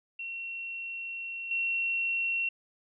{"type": "tone with level steps", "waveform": "sine", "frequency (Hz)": 2726, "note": "F7", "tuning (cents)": -43, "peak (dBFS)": [-35, -27], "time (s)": [0.19, 2.49], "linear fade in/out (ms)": 5, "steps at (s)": 1.51, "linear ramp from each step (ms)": 2, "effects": []}